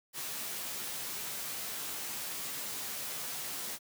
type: noise with comb filter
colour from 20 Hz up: white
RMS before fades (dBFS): -39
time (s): 0.13-3.79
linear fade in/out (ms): 50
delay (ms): 14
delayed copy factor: +0.55
effects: high-pass 100 Hz 12 dB/octave